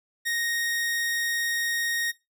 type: tone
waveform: sawtooth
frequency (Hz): 1864.7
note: A#6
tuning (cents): 0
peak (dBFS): -22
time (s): 0.25-2.12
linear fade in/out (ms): 20
effects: noise-tail reverb RT60 0.2 s tail -18 dB re dry